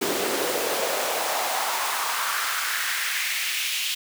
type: noise with high-pass filter sweep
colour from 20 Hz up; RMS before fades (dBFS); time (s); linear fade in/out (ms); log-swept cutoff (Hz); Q
pink; -26; 0.01-3.95; 10; 330 to 3000; 2.4
effects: none